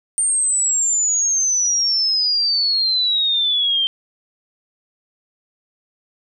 sine exponential sweep, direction down, 8870 to 3136 Hz, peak -15 dBFS, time 0.18-3.87 s, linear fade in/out 0 ms, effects none

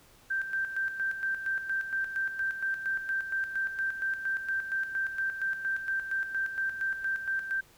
sine tone with tremolo, 1568 Hz, G6, in tune, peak -27 dBFS, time 0.3-7.61 s, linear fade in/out 10 ms, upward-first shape square, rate 4.3 Hz, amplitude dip 60%, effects pink hiss -59 dBFS RMS until 7.77 s

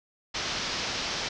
white low-pass noise, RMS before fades -32 dBFS, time 0.34-1.29 s, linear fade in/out 10 ms, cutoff 5900 Hz, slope 48 dB/octave, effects none

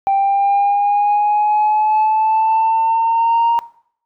sine exponential sweep, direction up, 784 to 935 Hz, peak -10 dBFS, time 0.07-3.59 s, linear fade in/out 0 ms, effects noise-tail reverb RT60 0.6 s tail -19 dB re dry + tanh soft clip ceiling -9 dBFS

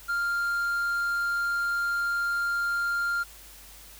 triangle tone, 1396.9 Hz, F6, in tune, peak -23 dBFS, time 0.08-3.24 s, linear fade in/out 20 ms, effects added 50 Hz sine -52 dBFS peak until 3.99 s + white hiss -49 dBFS RMS until 3.99 s

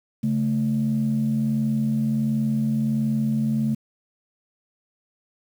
sine tone pair together, 138.59 / 220 Hz, C#3 / A3, 0 / 0 cents, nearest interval minor sixth, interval 800 cents, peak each -24 / -20 dBFS, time 0.23-3.75 s, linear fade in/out 10 ms, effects tanh soft clip ceiling -14 dBFS + 8-bit

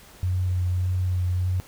sine tone with vibrato, 91 Hz, F#2, 28 cents flat, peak -21 dBFS, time 0.23-1.6 s, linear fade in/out 0 ms, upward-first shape sine, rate 1.7 Hz, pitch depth 16 cents each way, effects pink hiss -49 dBFS RMS until 1.67 s

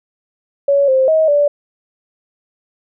sine tone with pitch steps, 562 / 525 / 634 / 581 Hz, C#5 / C5 / D#5 / D5, +24 / +6 / +32 / -19 cents, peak -9 dBFS, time 0.68-1.48 s, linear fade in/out 5 ms, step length 200 ms, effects none

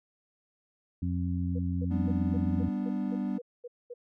harmonic tone, 88.6 Hz, F2, 25 cents sharp, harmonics 1 / 2 / 3, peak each -30 / -33 / -35 dBFS, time 1.02-2.69 s, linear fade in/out 5 ms
sine tone bursts, 484.6 Hz, B4, 33 cents flat, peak -38 dBFS, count 10, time 1.55-3.94 s, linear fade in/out 10 ms, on 41 ms, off 220 ms
triangle chord, G major, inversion none, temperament equal, 196 / 246.9 / 293.7 Hz, G3 / B3 / D4, 0 / 0 / 0 cents, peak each -30 / -31 / -34 dBFS, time 1.9-3.39 s, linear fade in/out 20 ms
effects none

